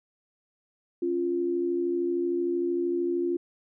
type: tone pair together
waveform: sine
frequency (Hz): 275.3 / 348.4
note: C#4 / F4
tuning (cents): -12 / -4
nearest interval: major third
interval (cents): 408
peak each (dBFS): -32 / -25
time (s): 1.02-3.37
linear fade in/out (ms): 5
effects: none